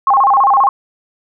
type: tone with vibrato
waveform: sine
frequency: 932.3 Hz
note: A#5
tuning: in tune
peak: -7 dBFS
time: 0.07-0.69 s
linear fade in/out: 2 ms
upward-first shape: square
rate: 15 Hz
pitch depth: 260 cents each way
effects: none